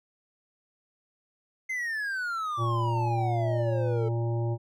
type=exponential sweep; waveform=triangle; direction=down; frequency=2093 to 436.1 Hz; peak=-27 dBFS; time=1.69-4.09 s; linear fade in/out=10 ms
type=harmonic tone; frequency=116.6 Hz; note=A#2; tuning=1 cent sharp; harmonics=1 / 3 / 5 / 7 / 8; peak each=-26 / -34 / -39 / -42 / -47 dBFS; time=2.57-4.58 s; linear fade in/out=50 ms
effects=none